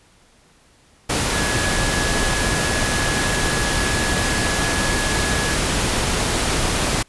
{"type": "tone in noise", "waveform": "sine", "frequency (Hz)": 1687, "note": "G#6", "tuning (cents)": 27, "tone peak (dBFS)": -26, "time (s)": [1.33, 5.56], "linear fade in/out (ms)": 10, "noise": "pink", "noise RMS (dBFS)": -20, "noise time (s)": [1.09, 7.03], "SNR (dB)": -9, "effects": ["pink hiss -54 dBFS RMS until 7.08 s", "resampled to 24000 Hz"]}